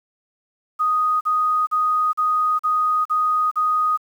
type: tone bursts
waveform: sine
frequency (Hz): 1244.5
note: D#6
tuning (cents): 0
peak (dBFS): -16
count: 7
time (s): 0.79-3.976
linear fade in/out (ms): 20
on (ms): 420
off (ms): 41
effects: 8-bit